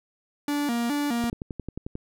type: tone with vibrato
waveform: 45% pulse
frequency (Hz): 261.6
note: C4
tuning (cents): 0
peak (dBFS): -24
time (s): 0.48-1.3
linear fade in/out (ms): 2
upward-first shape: square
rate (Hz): 2.4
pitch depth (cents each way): 180
type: click train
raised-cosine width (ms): 3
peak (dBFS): -20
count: 9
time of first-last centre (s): 1.24-1.954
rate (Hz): 11.2
effects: none